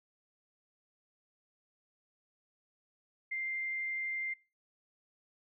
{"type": "tone", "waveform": "sine", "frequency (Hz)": 2096, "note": "C7", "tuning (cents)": 2, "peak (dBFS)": -34, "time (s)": [3.31, 4.34], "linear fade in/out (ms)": 10, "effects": ["noise-tail reverb RT60 0.3 s tail -21 dB re dry"]}